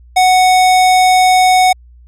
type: tone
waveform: square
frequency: 740 Hz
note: F#5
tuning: in tune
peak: -7 dBFS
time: 0.16-1.73 s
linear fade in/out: 10 ms
effects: added 60 Hz sine -38 dBFS peak until 2.07 s + low-pass 11000 Hz 12 dB/octave